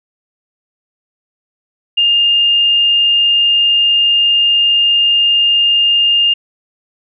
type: tone with frequency modulation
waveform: sine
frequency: 2817 Hz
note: F7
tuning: 14 cents sharp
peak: -8 dBFS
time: 1.97-6.34 s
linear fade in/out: 10 ms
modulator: 24.8 Hz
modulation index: 0.26
effects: none